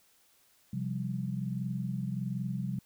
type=chord; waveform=sine; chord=C suspended fourth; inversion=none; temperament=equal; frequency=130.81 / 174.61 / 196 Hz; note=C3 / F3 / G3; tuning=0 / 0 / 0 cents; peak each=-35 / -37 / -36 dBFS; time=0.73-2.79 s; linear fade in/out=5 ms; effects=white hiss -66 dBFS RMS until 2.85 s